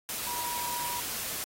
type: tone in noise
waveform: sine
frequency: 965 Hz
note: B5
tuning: 40 cents flat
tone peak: -35 dBFS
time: 0.27-1 s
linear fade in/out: 0 ms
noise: white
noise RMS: -35 dBFS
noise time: 0.09-1.44 s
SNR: -3 dB
effects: AAC 48 kbps